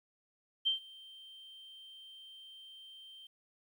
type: tone with ADSR envelope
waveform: sine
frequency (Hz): 3136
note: G7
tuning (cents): 0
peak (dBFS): -26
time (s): 0.65-3.27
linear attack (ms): 21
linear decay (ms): 120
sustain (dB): -24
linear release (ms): 5
effects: 11-bit

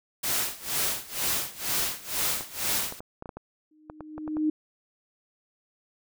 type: noise with tremolo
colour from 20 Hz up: white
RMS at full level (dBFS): -26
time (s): 0.23-3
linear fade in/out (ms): 10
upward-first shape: sine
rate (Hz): 2.1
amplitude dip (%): 90
type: clicks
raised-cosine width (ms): 1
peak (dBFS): -24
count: 12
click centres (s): 2.409 / 2.924 / 3.005 / 3.224 / 3.258 / 3.292 / 3.37 / 3.899 / 4.007 / 4.18 / 4.278 / 4.369
type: tone with exponential growth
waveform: sine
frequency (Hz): 307.8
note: D#4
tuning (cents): -19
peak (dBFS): -20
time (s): 3.71-4.5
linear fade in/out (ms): 5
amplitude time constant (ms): 170
effects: none

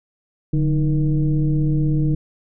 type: tone with frequency modulation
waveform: sine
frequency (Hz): 146.83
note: D3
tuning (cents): 0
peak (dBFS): -15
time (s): 0.53-2.15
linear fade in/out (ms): 5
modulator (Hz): 165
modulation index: 0.88
effects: none

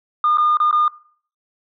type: tone with dropouts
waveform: sine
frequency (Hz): 1215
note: D#6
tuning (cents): -42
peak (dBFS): -12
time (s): 0.24-0.88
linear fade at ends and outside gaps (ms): 2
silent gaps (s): 0.373-0.382 / 0.571-0.601 / 0.712-0.727
effects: noise-tail reverb RT60 0.5 s tail -20 dB re dry + tanh soft clip ceiling -9 dBFS

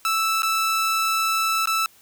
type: tone with dropouts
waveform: sawtooth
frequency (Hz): 1318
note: E6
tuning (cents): -1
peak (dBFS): -16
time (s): 0.05-1.86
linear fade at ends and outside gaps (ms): 1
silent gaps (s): 0.421-0.431 / 1.657-1.673
effects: white hiss -54 dBFS RMS until 2.01 s

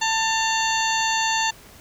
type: harmonic tone with a mistuned harmonic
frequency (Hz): 890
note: A5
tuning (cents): +20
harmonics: 1 / 2 / 3 / 4 / 5 / 7 / 8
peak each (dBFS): -23 / -26 / -28 / -29 / -30 / -31 / -32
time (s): 0.01-1.51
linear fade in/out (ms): 10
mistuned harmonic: 3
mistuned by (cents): +58
effects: pink hiss -47 dBFS RMS until 1.8 s

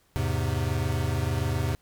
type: chord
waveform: square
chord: E augmented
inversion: none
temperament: equal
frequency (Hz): 82.41 / 103.83 / 130.81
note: E2 / G#2 / B#2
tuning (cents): 0 / 0 / 0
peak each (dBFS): -30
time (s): 0.16-1.75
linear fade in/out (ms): 0
effects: pink hiss -65 dBFS RMS until 1.81 s

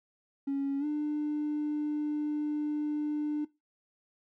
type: tone with pitch glide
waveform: triangle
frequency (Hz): 277.2 to 298.8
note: C#4 to D4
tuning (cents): 0 to +30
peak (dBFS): -25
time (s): 0.47-3.45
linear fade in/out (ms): 10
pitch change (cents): +130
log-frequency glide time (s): 0.79-0.85
effects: noise-tail reverb RT60 0.2 s tail -20 dB re dry + tanh soft clip ceiling -26 dBFS

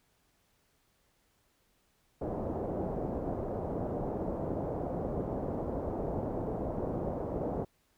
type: low-pass noise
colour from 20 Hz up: white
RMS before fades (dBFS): -35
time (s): 2.21-7.65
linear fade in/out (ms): 10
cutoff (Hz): 650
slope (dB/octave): 24
effects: pink hiss -72 dBFS RMS until 7.97 s

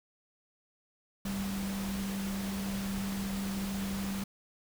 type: tone in noise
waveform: sine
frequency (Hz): 196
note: G3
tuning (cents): 0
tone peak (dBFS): -33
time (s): 1.25-4.24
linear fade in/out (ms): 5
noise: pink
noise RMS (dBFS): -41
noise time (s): 1.25-4.24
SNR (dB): +5
effects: none

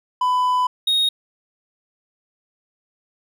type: tone pair in turn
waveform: triangle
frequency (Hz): 1000 / 3736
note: B5 / A#7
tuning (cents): +21 / +3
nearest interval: octave + major seventh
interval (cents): 2282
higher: second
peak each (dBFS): -14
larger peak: neither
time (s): 0.21-0.67 / 0.87-1.09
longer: first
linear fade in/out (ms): 5
effects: none

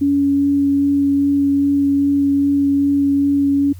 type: tone with vibrato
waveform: sine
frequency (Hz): 281.1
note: C#4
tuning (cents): +24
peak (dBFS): -12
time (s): 0.01-3.73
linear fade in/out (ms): 10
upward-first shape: sine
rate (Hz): 2.5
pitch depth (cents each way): 9
effects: added 90 Hz sine -32 dBFS peak until 3.79 s + white hiss -52 dBFS RMS until 3.79 s

